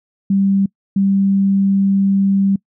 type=tone pair in turn; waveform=sine; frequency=196 / 196 Hz; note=G3 / G3; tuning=0 / 0 cents; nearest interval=unison; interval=0 cents; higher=neither; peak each=-11 / -11 dBFS; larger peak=neither; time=0.3-0.66 / 0.96-2.56 s; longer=second; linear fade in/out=5 ms; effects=noise-tail reverb RT60 0.1 s tail -24 dB re dry